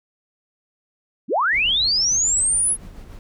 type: linear sweep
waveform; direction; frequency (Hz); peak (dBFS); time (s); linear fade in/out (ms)
sine; up; 160.3 to 10610; -16; 1.28-2.77; 50
type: noise with tremolo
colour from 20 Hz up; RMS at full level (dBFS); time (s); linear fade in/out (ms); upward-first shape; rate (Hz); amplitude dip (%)
brown; -36; 1.53-3.19; 0; sine; 7; 45
effects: none